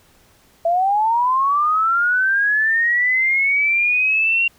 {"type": "linear sweep", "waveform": "sine", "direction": "up", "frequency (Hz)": [660, 2766], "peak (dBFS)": -14, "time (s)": [0.65, 4.48], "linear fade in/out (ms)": 5, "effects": ["pink hiss -54 dBFS RMS until 4.58 s"]}